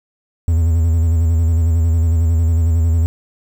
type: tone with vibrato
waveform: triangle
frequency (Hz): 82.41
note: E2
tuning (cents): 0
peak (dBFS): -9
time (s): 0.48-3.06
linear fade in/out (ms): 0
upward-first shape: square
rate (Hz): 11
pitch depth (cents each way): 47
effects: 7-bit